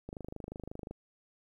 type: click train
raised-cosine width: 2 ms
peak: -28 dBFS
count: 22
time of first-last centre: 0.09-0.91 s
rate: 25.6 Hz
effects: 11-bit